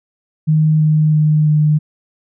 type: tone with pitch steps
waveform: sine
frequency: 155.4 / 154.15 / 152.91 / 151.68 Hz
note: D#3 / D#3 / D#3 / D#3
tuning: -2 / -16 / -30 / -44 cents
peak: -9 dBFS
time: 0.47-1.79 s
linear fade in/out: 20 ms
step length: 330 ms
effects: none